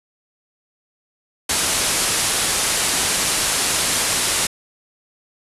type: low-pass noise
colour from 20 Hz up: white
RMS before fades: -20 dBFS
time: 1.49-4.47 s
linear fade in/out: 5 ms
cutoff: 11000 Hz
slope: 48 dB/octave
effects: resampled to 32000 Hz